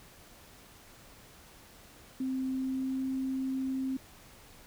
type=tone with pitch glide; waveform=sine; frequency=261.6 to 263.9 Hz; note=C4 to C4; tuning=0 to +15 cents; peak=-30 dBFS; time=2.2-3.97 s; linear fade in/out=5 ms; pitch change=+15 cents; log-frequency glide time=2.47-3.06 s; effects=pink hiss -55 dBFS RMS until 4.66 s